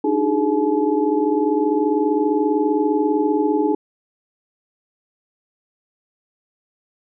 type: tone cluster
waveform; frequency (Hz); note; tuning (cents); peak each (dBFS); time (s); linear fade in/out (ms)
sine; 293.6 / 313.8 / 387 / 422.1 / 855; D4 / D#4 / G4 / G#4 / A5; 0 / +15 / -22 / +28 / -50; -21 / -21 / -28 / -20 / -25; 0.04-3.75; 5
effects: none